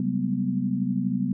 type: tone cluster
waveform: sine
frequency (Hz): 133.7 / 189.9 / 202.1 / 226.4 / 247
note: C3 / F#3 / G#3 / A3 / B3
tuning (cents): +38 / +45 / -47 / +50 / 0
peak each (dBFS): -32 / -27 / -30 / -36 / -27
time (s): 0-1.33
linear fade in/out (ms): 2
effects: none